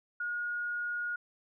sine tone, 1438 Hz, F#6, 50 cents flat, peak -32 dBFS, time 0.2-1.16 s, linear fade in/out 5 ms, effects none

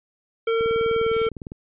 square tone with pitch glide, 454.6 to 450.2 Hz, A#4 to A4, -43 to +40 cents, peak -20 dBFS, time 0.47-1.29 s, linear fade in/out 5 ms, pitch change -17 cents, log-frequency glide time 0.93-1.14 s
click train, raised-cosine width 3 ms, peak -22 dBFS, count 19, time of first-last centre 0.61-1.519 s, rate 19.8 Hz
blue noise, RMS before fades -33 dBFS, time 1.13-1.27 s, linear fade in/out 5 ms
effects resampled to 8000 Hz

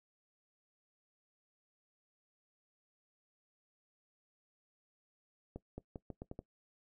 accelerating click train, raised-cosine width 2 ms, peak -30 dBFS, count 7, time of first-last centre 5.56-6.391 s, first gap 220 ms, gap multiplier 0.81, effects noise-tail reverb RT60 0.1 s tail -19 dB re dry

